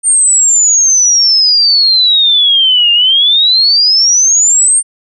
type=exponential two-way sweep; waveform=sine; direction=down then up; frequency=8870 to 2795 to 8870 Hz; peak=-5 dBFS; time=0.03-4.83 s; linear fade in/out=50 ms; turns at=2.92 s; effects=none